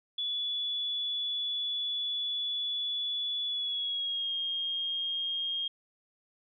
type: tone with pitch glide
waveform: sine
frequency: 3428 to 3236 Hz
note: A7 to G#7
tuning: -46 to -46 cents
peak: -30 dBFS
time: 0.18-5.68 s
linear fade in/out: 5 ms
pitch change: -100 cents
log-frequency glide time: 3.47-4.32 s
effects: none